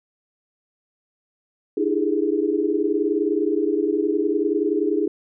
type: tone cluster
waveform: sine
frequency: 301.3 / 331.8 / 402.7 / 422 Hz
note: D4 / E4 / G4 / G#4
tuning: +44 / +11 / +47 / +28 cents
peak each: -24 dBFS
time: 1.77-5.08 s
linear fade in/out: 5 ms
effects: none